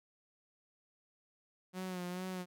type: tone with vibrato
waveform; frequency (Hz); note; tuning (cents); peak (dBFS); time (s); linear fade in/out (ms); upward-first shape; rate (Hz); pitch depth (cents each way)
sawtooth; 182.1; F#3; -27; -35; 1.73-2.46; 50; sine; 2.3; 43
effects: none